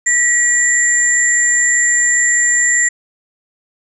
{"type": "tone pair together", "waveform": "sine", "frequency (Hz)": [1932, 7267], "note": ["B6", "A#8"], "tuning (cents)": [-39, -45], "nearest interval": "octave + major seventh", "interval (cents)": 2294, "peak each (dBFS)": -13, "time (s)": [0.06, 2.89], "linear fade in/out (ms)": 10, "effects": []}